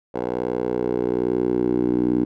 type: tone with band-pass filter sweep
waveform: 10% pulse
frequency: 61.2 Hz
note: B1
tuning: 15 cents flat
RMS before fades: -22 dBFS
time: 0.14-2.25 s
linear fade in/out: 10 ms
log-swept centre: 550 to 300 Hz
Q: 3.5
effects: none